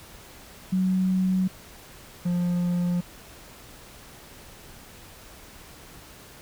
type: tone pair in turn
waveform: sine / triangle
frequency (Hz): 186.5 / 176.03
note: F#3 / F3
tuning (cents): +14 / +14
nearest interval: minor second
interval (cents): 100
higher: first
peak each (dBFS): -20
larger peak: neither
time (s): 0.72-1.48 / 2.25-3.01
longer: neither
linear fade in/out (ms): 10
effects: pink hiss -47 dBFS RMS until 6.41 s